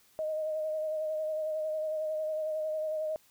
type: tone with vibrato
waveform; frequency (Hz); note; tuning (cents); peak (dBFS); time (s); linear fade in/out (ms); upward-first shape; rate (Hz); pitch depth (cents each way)
sine; 622.3; D#5; 0; -30; 0.19-3.16; 0; sine; 11; 26
effects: white hiss -64 dBFS RMS until 3.3 s